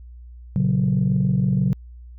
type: chord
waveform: sine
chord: F# major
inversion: first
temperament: equal with one note detuned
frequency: 116.95 / 138.59 / 185 Hz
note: A#2 / C#3 / F#3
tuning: +6 / 0 / 0 cents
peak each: -23 / -19 / -19 dBFS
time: 0.56-1.73 s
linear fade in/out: 0 ms
effects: tanh soft clip ceiling -11 dBFS + added 60 Hz sine -38 dBFS peak until 2.18 s